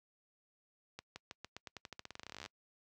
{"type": "accelerating click train", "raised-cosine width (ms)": 0.2, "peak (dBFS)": -28, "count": 27, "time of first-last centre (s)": [0.99, 2.461], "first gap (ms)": 170, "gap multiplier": 0.89, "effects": ["noise-tail reverb RT60 0.1 s tail -26 dB re dry", "high-pass 60 Hz 12 dB/octave"]}